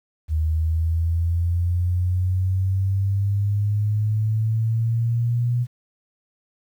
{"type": "exponential sweep", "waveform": "sine", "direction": "up", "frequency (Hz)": [77.7, 122.3], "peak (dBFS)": -18, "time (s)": [0.28, 5.67], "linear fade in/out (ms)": 50, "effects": ["9-bit"]}